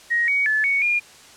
sine tone with pitch steps, 1882 / 2250 / 1731 / 2228 / 2417 Hz, A#6 / C#7 / A6 / C#7 / D7, +16 / +25 / -29 / +8 / +49 cents, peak -17 dBFS, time 0.1-1 s, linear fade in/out 20 ms, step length 180 ms, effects white hiss -46 dBFS RMS until 1.36 s + low-pass 8000 Hz 12 dB/octave

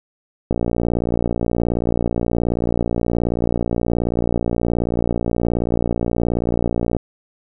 click train, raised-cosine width 2 ms, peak -6 dBFS, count 380, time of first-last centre 0.51-6.967 s, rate 58.7 Hz, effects none

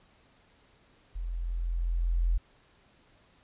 sine tone with level ramp, 42.66 Hz, F1, 40 cents flat, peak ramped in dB -32 to -22 dBFS, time 1.15-2.38 s, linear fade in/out 10 ms, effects pink hiss -63 dBFS RMS until 3.43 s + resampled to 8000 Hz

